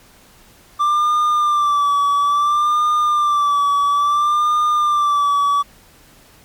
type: tone with vibrato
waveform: triangle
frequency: 1176 Hz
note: D6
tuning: 2 cents sharp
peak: -11 dBFS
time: 0.79-5.63 s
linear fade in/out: 20 ms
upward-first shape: sine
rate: 0.59 Hz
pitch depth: 52 cents each way
effects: pink hiss -48 dBFS RMS until 6.44 s + MP3 96 kbps